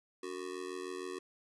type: tone with amplitude modulation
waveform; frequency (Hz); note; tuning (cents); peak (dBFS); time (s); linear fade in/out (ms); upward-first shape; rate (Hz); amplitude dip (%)
square; 370; F#4; 0; -36; 0.23-1.19; 5; sine; 86.5; 95
effects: resampled to 24000 Hz + 11-bit